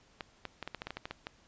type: clicks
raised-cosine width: 0.3 ms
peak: -22 dBFS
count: 12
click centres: 0.208 / 0.453 / 0.627 / 0.676 / 0.747 / 0.819 / 0.87 / 0.906 / 0.97 / 1.055 / 1.11 / 1.269 s
effects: pink hiss -64 dBFS RMS until 1.47 s + resampled to 16000 Hz